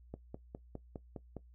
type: click train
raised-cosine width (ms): 2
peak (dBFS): -29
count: 7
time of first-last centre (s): 0.14-1.367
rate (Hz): 4.89
effects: noise-tail reverb RT60 0.1 s tail -17 dB re dry + added 60 Hz sine -56 dBFS peak until 1.54 s